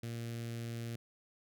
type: tone with notch filter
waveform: sawtooth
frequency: 116.54 Hz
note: A#2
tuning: in tune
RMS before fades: -41 dBFS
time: 0.03-0.96 s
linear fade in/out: 5 ms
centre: 950 Hz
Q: 0.77
effects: none